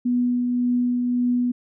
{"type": "tone with tremolo", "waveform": "sine", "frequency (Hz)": 245.3, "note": "B3", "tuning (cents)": -12, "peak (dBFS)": -17, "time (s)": [0.05, 1.52], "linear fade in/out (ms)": 10, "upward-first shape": "triangle", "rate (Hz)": 1.8, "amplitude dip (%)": 30, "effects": []}